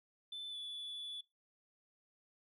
sine tone with pitch glide, 3520 to 3448 Hz, A7 to A7, 0 to -36 cents, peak -40 dBFS, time 0.32-1.21 s, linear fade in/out 5 ms, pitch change -36 cents, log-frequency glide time 0.5-0.56 s, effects noise-tail reverb RT60 0.2 s tail -21 dB re dry + tanh soft clip ceiling -41 dBFS

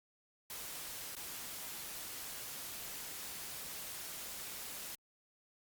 white noise with dropouts, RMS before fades -45 dBFS, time 0.5-4.95 s, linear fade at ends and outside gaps 1 ms, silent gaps 1.152-1.166 s, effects Opus 48 kbps

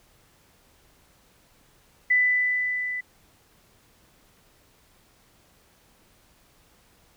sine tone with level ramp, 1993 Hz, B6, 15 cents sharp, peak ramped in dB -16 to -28 dBFS, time 2.1-3.01 s, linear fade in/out 10 ms, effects pink hiss -60 dBFS RMS until 7.16 s

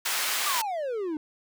pink high-pass noise, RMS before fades -28 dBFS, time 0.05-0.62 s, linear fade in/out 10 ms, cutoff 1200 Hz, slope 12 dB/octave
triangle exponential sweep, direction down, 1223 to 294.1 Hz, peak -26 dBFS, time 0.46-1.17 s, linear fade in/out 2 ms
effects none

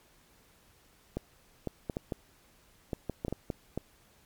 clicks, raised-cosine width 2 ms, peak -19 dBFS, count 12, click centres 1.17 / 1.673 / 1.898 / 1.969 / 2.122 / 2.932 / 3.097 / 3.249 / 3.282 / 3.326 / 3.502 / 3.776 s, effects pink hiss -63 dBFS RMS until 4.25 s + MP3 96 kbps

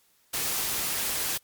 white noise, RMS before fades -29 dBFS, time 0.33-1.38 s, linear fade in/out 10 ms, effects white hiss -65 dBFS RMS until 1.43 s + MP3 96 kbps

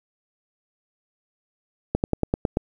slowing click train, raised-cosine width 2 ms, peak -7 dBFS, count 7, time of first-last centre 1.95-2.571 s, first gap 89 ms, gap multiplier 1.06, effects 8-bit

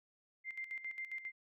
sine tone with tremolo, 2093 Hz, C7, in tune, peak -39 dBFS, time 0.44-1.32 s, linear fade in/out 50 ms, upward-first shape square, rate 7.4 Hz, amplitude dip 70%, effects none

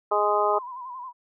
harmonic tone, 207.7 Hz, G#3, in tune, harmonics 2 / 3 / 4 / 5 / 6, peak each -26 / -26 / -26 / -26 / -26 dBFS, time 0.11-0.59 s, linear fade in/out 10 ms
sine tone with vibrato, 1007 Hz, B5, 33 cents sharp, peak -34 dBFS, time 0.49-1.13 s, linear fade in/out 50 ms, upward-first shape sine, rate 11 Hz, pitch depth 79 cents each way
effects none

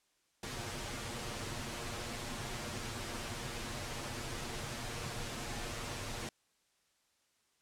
pink noise with comb filter, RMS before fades -41 dBFS, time 0.43-6.29 s, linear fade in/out 2 ms, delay 8.5 ms, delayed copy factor +0.65, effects white hiss -75 dBFS RMS until 7.61 s + low-pass 9000 Hz 12 dB/octave

